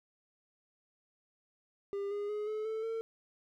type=tone with pitch steps; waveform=triangle; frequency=400 / 409.8 / 419.9 / 430.2 / 440.8 / 451.6 Hz; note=G4 / G#4 / G#4 / A4 / A4 / A4; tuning=+35 / -23 / +19 / -39 / +3 / +45 cents; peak=-32 dBFS; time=1.93-3.01 s; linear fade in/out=0 ms; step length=180 ms; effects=none